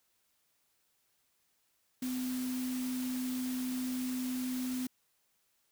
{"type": "tone in noise", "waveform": "sine", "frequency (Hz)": 253.8, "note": "B3", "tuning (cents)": 47, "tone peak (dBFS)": -33, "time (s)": [2.02, 4.87], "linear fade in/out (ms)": 5, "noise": "white", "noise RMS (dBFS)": -45, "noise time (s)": [2.02, 4.87], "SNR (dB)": 9, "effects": ["white hiss -75 dBFS RMS until 5.71 s"]}